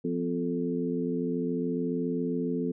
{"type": "harmonic tone with a mistuned harmonic", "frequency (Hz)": 87.31, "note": "F2", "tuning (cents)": 0, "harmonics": [2, 3, 4, 5], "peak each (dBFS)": [-33, -30, -36, -33], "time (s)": [0.04, 2.72], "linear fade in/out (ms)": 10, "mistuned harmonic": 3, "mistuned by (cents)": -46, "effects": []}